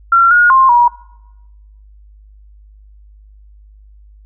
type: tone with pitch steps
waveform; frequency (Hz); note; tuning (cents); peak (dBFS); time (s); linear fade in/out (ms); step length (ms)
sine; 1367 / 1437 / 1057 / 959; F6 / F6 / C6 / A#5; -37 / +49 / +17 / +49; -5; 0.12-0.88; 5; 190
effects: noise-tail reverb RT60 1.0 s tail -22 dB re dry + added 51 Hz sine -39 dBFS peak until 4.25 s